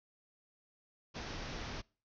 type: low-pass noise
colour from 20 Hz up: pink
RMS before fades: -43 dBFS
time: 1.14-1.82 s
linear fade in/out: 20 ms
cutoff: 6100 Hz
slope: 96 dB/octave
effects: noise-tail reverb RT60 0.4 s tail -26 dB re dry